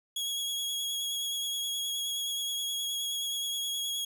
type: tone with vibrato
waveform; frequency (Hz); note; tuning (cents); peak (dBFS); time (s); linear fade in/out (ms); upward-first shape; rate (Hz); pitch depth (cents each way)
sawtooth; 3321; G#7; -1; -28; 0.16-4.05; 5; triangle; 9.5; 21
effects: none